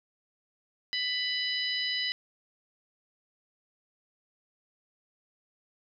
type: harmonic tone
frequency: 994 Hz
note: B5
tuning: 11 cents sharp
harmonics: 2 / 3 / 4 / 5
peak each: -34 / -33 / -34 / -35 dBFS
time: 0.93-2.12 s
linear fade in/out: 0 ms
effects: none